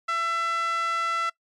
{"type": "tone with band-pass filter", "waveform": "5% pulse", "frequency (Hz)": 670, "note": "E5", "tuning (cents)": 28, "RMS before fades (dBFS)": -26, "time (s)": [0.08, 1.3], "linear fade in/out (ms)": 10, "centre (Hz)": 1400, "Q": 4, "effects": ["noise-tail reverb RT60 0.1 s tail -20 dB re dry", "MP3 96 kbps"]}